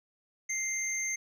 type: tone pair together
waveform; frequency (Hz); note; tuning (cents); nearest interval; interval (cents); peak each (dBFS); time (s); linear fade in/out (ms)
sine; 2093 / 6319; C7 / G8; 0 / +13; octave + perfect fifth; 1913; -32 / -31; 0.49-1.16; 10
effects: tanh soft clip ceiling -26 dBFS + 11-bit